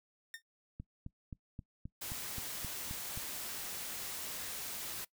sawtooth tone with exponential decay, 1823 Hz, A#6, 39 cents flat, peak -36 dBFS, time 0.34-0.42 s, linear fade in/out 1 ms, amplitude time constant 17 ms
click train, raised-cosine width 5 ms, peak -31 dBFS, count 10, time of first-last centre 0.8-3.175 s, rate 3.79 Hz
white noise, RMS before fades -42 dBFS, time 2.01-5.05 s, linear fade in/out 10 ms
effects noise-tail reverb RT60 0.1 s tail -21 dB re dry

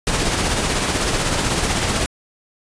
pink noise with tremolo, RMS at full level -18 dBFS, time 0.07-2.06 s, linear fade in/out 0 ms, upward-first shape sine, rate 16 Hz, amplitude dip 35%, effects resampled to 22050 Hz

